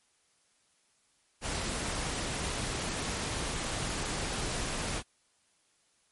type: noise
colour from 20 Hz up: pink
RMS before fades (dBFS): -34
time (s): 1.41-5.03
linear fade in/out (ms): 50
effects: white hiss -70 dBFS RMS until 6.11 s + MP3 48 kbps